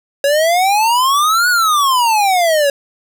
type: exponential two-way sweep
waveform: square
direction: up then down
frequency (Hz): 552 to 1484 to 552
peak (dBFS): -11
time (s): 0.24-2.7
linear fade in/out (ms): 2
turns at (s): 1.49
effects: none